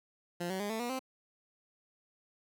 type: tone with pitch steps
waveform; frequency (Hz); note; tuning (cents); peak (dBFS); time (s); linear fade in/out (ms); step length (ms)
15% pulse; 174.3 / 188.98 / 204.9 / 222.2 / 240.9 / 261.2; F3 / F#3 / G#3 / A3 / B3 / C4; -3 / +37 / -23 / +17 / -43 / -3; -28; 0.4-0.994; 10; 99
effects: none